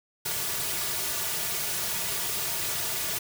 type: noise with comb filter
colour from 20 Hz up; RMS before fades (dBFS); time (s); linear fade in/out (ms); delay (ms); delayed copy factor
white; -30; 0.25-3.19; 10; 3.8; -0.9
effects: none